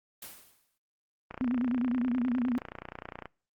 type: noise with exponential decay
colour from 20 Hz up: white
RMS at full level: -41 dBFS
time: 0.22-0.78 s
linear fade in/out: 5 ms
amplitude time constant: 120 ms
type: click train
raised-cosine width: 0.5 ms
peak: -24 dBFS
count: 59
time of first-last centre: 1.31-3.256 s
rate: 29.8 Hz
type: tone with vibrato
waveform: sine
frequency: 246.9 Hz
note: B3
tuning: in tune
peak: -26 dBFS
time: 1.41-2.58 s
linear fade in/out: 0 ms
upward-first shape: triangle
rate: 9.6 Hz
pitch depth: 110 cents each way
effects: noise-tail reverb RT60 0.4 s tail -26 dB re dry + Opus 24 kbps